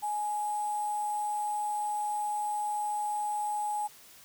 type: tone with sample-and-hold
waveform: sine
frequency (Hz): 837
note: G#5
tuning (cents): +13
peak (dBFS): -29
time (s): 0.02-3.88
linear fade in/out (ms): 20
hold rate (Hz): 8820
effects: white hiss -54 dBFS RMS until 4.24 s